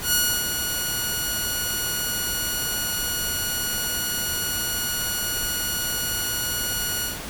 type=tone with ADSR envelope; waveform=5% pulse; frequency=1453 Hz; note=F#6; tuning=32 cents flat; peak=-6 dBFS; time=0.01-7.2 s; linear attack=120 ms; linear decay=310 ms; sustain=-7 dB; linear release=160 ms; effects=pink hiss -34 dBFS RMS until 7.29 s